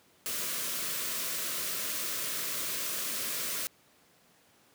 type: band-stop noise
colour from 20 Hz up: white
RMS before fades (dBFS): -34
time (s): 0.26-3.67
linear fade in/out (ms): 0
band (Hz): 690 to 980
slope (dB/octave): 96
effects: pink hiss -63 dBFS RMS until 4.74 s + high-pass 150 Hz 12 dB/octave